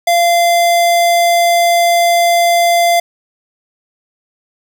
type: tone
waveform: square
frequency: 689 Hz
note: F5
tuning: 24 cents flat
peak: -9 dBFS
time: 0.07-3 s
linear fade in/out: 5 ms
effects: none